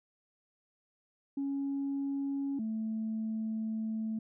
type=tone pair in turn; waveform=sine; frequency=277.3 / 220.4 Hz; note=C#4 / A3; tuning=+1 / +3 cents; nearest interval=major third; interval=398 cents; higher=first; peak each=-30 / -31 dBFS; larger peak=first; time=1.37-2.59 / 2.59-4.19 s; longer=second; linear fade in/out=5 ms; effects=tanh soft clip ceiling -28 dBFS